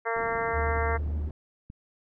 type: harmonic tone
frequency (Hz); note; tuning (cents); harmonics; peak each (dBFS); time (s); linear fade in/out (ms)
229; A#3; -31; 2 / 3 / 4 / 5 / 6 / 7 / 8 / 9; -31 / -33 / -34 / -35 / -36 / -36 / -37 / -38; 0.05-0.98; 20
type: low-pass noise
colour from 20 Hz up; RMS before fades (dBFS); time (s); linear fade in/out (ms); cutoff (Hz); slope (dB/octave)
white; -42; 0.16-1.31; 2; 250; 12
type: tone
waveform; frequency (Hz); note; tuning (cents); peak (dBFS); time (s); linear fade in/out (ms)
sine; 75.2; D2; +42; -27; 0.52-1.31; 50
type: click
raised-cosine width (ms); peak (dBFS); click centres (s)
5; -30; 1.701
effects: none